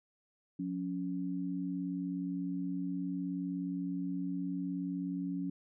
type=tone pair together; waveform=sine; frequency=179.48 / 278.8 Hz; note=F3 / C#4; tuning=+48 / +10 cents; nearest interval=minor sixth; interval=762 cents; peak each=-37 / -36 dBFS; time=0.59-5.5 s; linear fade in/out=5 ms; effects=none